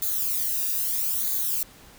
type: noise with flanger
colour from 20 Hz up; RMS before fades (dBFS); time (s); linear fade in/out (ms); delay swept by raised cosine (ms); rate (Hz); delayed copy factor
violet; -26; 0.02-1.63; 2; 0.36 to 0.95; 0.77; -0.8
effects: pink hiss -50 dBFS RMS until 1.98 s